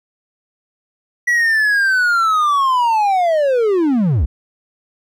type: linear sweep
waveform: triangle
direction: down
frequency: 1950 to 51.91 Hz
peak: -10 dBFS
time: 1.27-4.26 s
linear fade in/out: 10 ms
effects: none

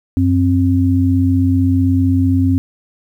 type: tone pair together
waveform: sine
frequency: 93.59 / 265.1 Hz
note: F#2 / C4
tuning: +20 / +23 cents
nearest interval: octave + tritone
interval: 1803 cents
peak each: -13 dBFS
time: 0.17-2.58 s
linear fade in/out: 0 ms
effects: 8-bit

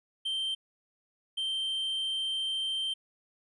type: tone pair in turn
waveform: triangle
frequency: 3133 / 3133 Hz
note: G7 / G7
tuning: -2 / -2 cents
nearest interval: unison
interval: 0 cents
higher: neither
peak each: -28 dBFS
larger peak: neither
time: 0.25-0.55 / 1.37-2.94 s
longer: second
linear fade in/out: 10 ms
effects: resampled to 24000 Hz

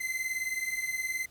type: beating tone pair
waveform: 45% pulse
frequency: 2046 / 2065 Hz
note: C7 / C7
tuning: -39 / -23 cents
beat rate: 19 Hz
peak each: -35 / -33 dBFS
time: 0-1.26 s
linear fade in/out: 10 ms
effects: pink hiss -60 dBFS RMS until 1.3 s

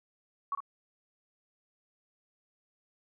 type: tone with echo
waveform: sine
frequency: 1121 Hz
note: C#6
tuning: 19 cents sharp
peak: -29 dBFS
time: 0.52-0.55 s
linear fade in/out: 2 ms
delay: 54 ms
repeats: 1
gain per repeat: -7 dB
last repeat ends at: 0.604 s
effects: none

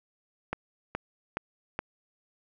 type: click train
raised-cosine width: 0.5 ms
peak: -15 dBFS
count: 4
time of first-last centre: 0.53-1.791 s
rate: 2.38 Hz
effects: none

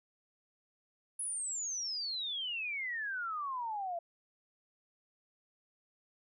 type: exponential sweep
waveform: sine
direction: down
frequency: 10548 to 666 Hz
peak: -35 dBFS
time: 1.19-3.99 s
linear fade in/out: 5 ms
effects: none

